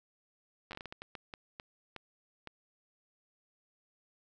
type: slowing click train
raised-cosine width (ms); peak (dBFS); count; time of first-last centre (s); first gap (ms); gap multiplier
0.3; -27; 14; 0.71-2.473; 9; 1.4
effects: none